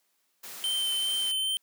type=noise; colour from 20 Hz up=white; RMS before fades=-42 dBFS; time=0.43-1.32 s; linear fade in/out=10 ms
type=tone with vibrato; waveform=square; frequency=3095 Hz; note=G7; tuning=23 cents flat; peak=-27 dBFS; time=0.64-1.57 s; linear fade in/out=0 ms; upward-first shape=sine; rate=2.5 Hz; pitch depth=11 cents each way
effects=white hiss -73 dBFS RMS until 1.62 s + high-pass 200 Hz 12 dB/octave